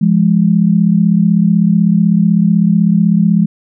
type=tone pair together; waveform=sine; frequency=171.71 / 207.7 Hz; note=F3 / G#3; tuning=-29 / 0 cents; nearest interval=minor third; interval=329 cents; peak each=-10 dBFS; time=0.01-3.46 s; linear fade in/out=10 ms; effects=none